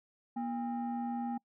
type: tone pair together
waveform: sine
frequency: 239.5 / 805.6 Hz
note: A#3 / G5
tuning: +47 / +47 cents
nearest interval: octave + major sixth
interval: 2100 cents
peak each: -33 / -36 dBFS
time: 0.36-1.38 s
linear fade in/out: 10 ms
effects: noise-tail reverb RT60 0.1 s tail -26 dB re dry + tanh soft clip ceiling -30 dBFS